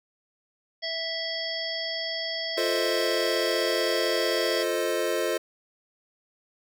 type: harmonic tone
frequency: 658 Hz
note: E5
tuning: 3 cents flat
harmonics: 1 / 3 / 5 / 7 / 8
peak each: -35 / -35 / -35 / -35 / -35 dBFS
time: 0.82-4.64 s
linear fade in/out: 20 ms
type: chord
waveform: square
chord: F dominant seventh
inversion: none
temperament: equal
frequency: 349.2 / 440 / 523.3 / 622.3 Hz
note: F4 / A4 / C5 / Eb5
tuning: 0 / 0 / 0 / 0 cents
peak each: -31 dBFS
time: 2.57-5.38 s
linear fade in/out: 10 ms
effects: none